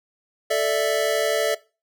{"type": "chord", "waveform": "square", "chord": "A suspended fourth", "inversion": "none", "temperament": "equal", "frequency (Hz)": [440, 587.3, 659.3], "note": ["A4", "D5", "E5"], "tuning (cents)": [0, 0, 0], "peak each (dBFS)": [-25, -24, -24], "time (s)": [0.5, 1.55], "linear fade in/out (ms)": 10, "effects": ["noise-tail reverb RT60 0.3 s tail -20 dB re dry"]}